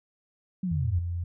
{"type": "linear sweep", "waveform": "sine", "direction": "down", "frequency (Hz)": [193.4, 80], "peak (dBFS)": -26, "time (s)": [0.63, 0.99], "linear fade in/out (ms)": 5}
{"type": "tone", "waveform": "sine", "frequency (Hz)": 86.6, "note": "F2", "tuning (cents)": -14, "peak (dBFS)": -28, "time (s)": [0.71, 1.24], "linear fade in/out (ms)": 5}
{"effects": []}